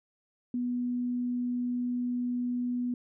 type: tone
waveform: sine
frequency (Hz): 245.4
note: B3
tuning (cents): -11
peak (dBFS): -28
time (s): 0.54-2.94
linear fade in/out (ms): 2
effects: none